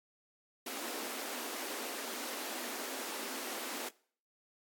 pink high-pass noise, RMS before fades -41 dBFS, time 0.66-3.89 s, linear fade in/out 5 ms, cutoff 230 Hz, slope 96 dB/octave, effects noise-tail reverb RT60 0.5 s tail -22 dB re dry + AAC 64 kbps

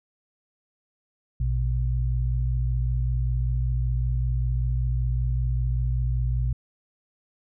sine tone pair together, 58.27 / 123.47 Hz, A#1 / B2, 0 / 0 cents, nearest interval octave + minor second, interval 1300 cents, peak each -23 / -26 dBFS, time 1.4-6.53 s, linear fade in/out 5 ms, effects none

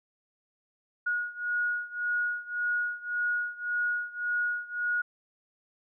sine beating tone pair, 1447 / 1448.8 Hz, F#6 / F#6, -39 / -37 cents, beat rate 1.8 Hz, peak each -30 / -32 dBFS, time 1.06-5.02 s, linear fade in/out 10 ms, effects none

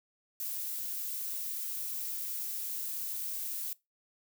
violet noise, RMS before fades -37 dBFS, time 0.4-3.73 s, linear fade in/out 2 ms, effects noise-tail reverb RT60 0.2 s tail -21 dB re dry

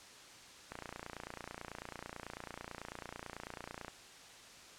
click train, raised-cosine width 0.5 ms, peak -28 dBFS, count 93, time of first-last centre 0.72-3.882 s, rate 29.1 Hz, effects white hiss -55 dBFS RMS until 4.78 s + low-pass 7000 Hz 12 dB/octave

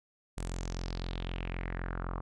sawtooth tone with low-pass filter sweep, 43.91 Hz, F1, 10 cents sharp, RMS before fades -37 dBFS, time 0.37-2.21 s, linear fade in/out 10 ms, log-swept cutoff 9000 to 1100 Hz, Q 3.7, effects none

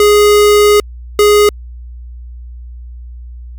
square tone pair in turn, 415.3 / 415.3 Hz, G#4 / G#4, 0 / 0 cents, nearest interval unison, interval 0 cents, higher neither, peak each -5 dBFS, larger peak neither, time 0-0.8 / 1.19-1.49 s, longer first, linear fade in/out 2 ms, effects added 60 Hz sine -26 dBFS peak until 3.58 s + MP3 96 kbps

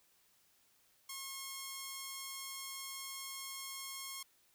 5% pulse tone, 1081 Hz, C#6, 44 cents flat, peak -31 dBFS, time 1.09-4.23 s, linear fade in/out 5 ms, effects white hiss -71 dBFS RMS until 4.54 s

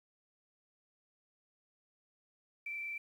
sine tone with frequency modulation, 2335 Hz, D7, 11 cents flat, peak -38 dBFS, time 2.66-2.98 s, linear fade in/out 5 ms, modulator 28.6 Hz, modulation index 0.95, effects 11-bit

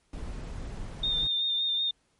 brown noise, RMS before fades -37 dBFS, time 0.13-1.27 s, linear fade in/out 2 ms
sine tone with vibrato, 3637 Hz, A#7, 43 cents flat, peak -25 dBFS, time 1.03-1.91 s, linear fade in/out 5 ms, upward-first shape sine, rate 5.3 Hz, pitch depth 25 cents each way
effects pink hiss -70 dBFS RMS until 2.19 s + MP3 48 kbps

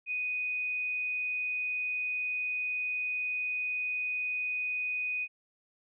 sine tone, 2489 Hz, D#7, in tune, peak -30 dBFS, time 0.06-5.28 s, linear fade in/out 50 ms, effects none

